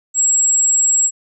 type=tone; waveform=sine; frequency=7640 Hz; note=A#8; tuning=42 cents sharp; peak=-11 dBFS; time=0.14-1.11 s; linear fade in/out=50 ms; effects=none